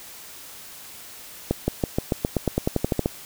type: accelerating click train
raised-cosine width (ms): 2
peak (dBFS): -7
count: 15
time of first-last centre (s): 1.51-3.059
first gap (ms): 170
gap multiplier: 0.93
effects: white hiss -42 dBFS RMS until 3.25 s